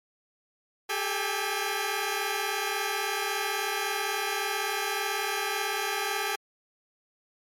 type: tone cluster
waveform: 10% pulse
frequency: 393.1 / 431.2 / 808 Hz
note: G4 / A4 / G#5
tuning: +5 / -35 / -48 cents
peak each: -24 dBFS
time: 0.89-6.36 s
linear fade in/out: 10 ms
effects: MP3 64 kbps